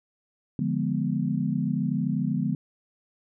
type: chord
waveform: sine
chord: D diminished seventh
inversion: none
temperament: equal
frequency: 146.83 / 174.61 / 207.7 / 246.9 Hz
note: D3 / F3 / Ab3 / Cb4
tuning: 0 / 0 / 0 / 0 cents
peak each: -29 dBFS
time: 0.59-2.55 s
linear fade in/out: 2 ms
effects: none